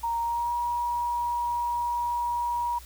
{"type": "tone with pitch glide", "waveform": "sine", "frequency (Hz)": [932.3, 956.3], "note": ["A#5", "A#5"], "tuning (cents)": [0, 44], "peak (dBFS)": -25, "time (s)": [0.03, 2.79], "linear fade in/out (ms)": 10, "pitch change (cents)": 44, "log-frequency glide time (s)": [0.2, 0.54], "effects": ["added 60 Hz sine -45 dBFS peak until 2.85 s", "white hiss -50 dBFS RMS until 2.85 s"]}